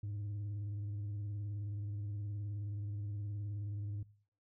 sine tone with vibrato, 102.7 Hz, G#2, 19 cents flat, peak -35 dBFS, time 0.03-4.03 s, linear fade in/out 5 ms, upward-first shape sine, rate 19 Hz, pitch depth 47 cents each way, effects noise-tail reverb RT60 0.5 s tail -22 dB re dry + tanh soft clip ceiling -37 dBFS

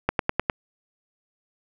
click train, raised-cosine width 0.5 ms, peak -5 dBFS, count 5, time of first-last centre 0.09-0.498 s, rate 9.8 Hz, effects none

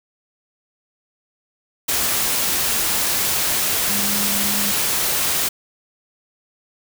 sine tone in noise, 203.5 Hz, G#3, 35 cents flat, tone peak -27 dBFS, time 3.89-4.72 s, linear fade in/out 10 ms, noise white, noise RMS -20 dBFS, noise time 1.88-5.49 s, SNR -10 dB, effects none

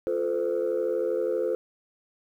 sine chord, F major, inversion none, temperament equal with one note detuned, 349.2 / 440 / 512.5 Hz, F4 / A4 / C5, 0 / 0 / -36 cents, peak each -29 / -27 / -26 dBFS, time 0.07-1.55 s, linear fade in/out 0 ms, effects tanh soft clip ceiling -19 dBFS + 10-bit

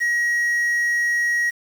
triangle tone with quantisation, 1900 Hz, A#6, 33 cents sharp, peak -16 dBFS, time 0-1.51 s, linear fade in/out 20 ms, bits 7, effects none

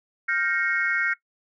sine chord, G half-diminished seventh, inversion third, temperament equal with one note detuned, 1396.9 / 1568 / 1864.7 / 2184 Hz, F6 / G6 / Bb6 / Db7, 0 / 0 / 0 / -26 cents, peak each -27 dBFS, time 0.28-1.14 s, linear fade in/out 10 ms, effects noise-tail reverb RT60 0.1 s tail -18 dB re dry + tanh soft clip ceiling -11 dBFS

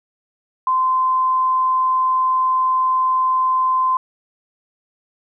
sine tone, 1034 Hz, C6, 21 cents flat, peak -14 dBFS, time 0.67-3.97 s, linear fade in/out 2 ms, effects none

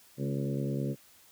harmonic tone with a mistuned harmonic, 69.7 Hz, C#2, 10 cents sharp, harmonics 2 / 3 / 4 / 5 / 6 / 7 / 8, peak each -32 / -36 / -38 / -40 / -42 / -43 / -44 dBFS, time 0.17-0.96 s, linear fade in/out 50 ms, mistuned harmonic 4, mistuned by -30 cents, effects white hiss -59 dBFS RMS until 1.31 s

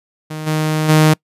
sawtooth tone with level steps, 155.3 Hz, D#3, 3 cents flat, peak -20 / -11 / -4 dBFS, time 0.3-1.14 s, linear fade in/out 10 ms, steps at 0.46 / 0.88 s, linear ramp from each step 20 ms, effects noise-tail reverb RT60 0.1 s tail -26 dB re dry + resampled to 32000 Hz

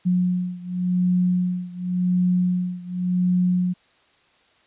sine beating tone pair, 180 / 180.9 Hz, F#3 / F#3, -47 / -39 cents, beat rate 0.9 Hz, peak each -21 / -23 dBFS, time 0.05-3.74 s, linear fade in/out 20 ms, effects white hiss -59 dBFS RMS until 4.66 s + resampled to 8000 Hz

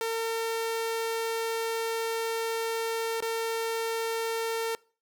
sawtooth tone with dropouts, 454 Hz, A#4, 46 cents flat, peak -24 dBFS, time 0.01-4.75 s, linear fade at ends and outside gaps 1 ms, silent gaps 3.205-3.224 s, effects noise-tail reverb RT60 0.4 s tail -23 dB re dry

